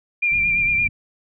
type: tone with vibrato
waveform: sine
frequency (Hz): 2385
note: D7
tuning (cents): +26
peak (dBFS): -16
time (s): 0.22-0.88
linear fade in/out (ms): 10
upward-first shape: sine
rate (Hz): 8.8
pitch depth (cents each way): 30
type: low-pass noise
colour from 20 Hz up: pink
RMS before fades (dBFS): -34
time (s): 0.31-0.89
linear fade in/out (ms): 5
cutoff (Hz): 200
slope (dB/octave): 24
effects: none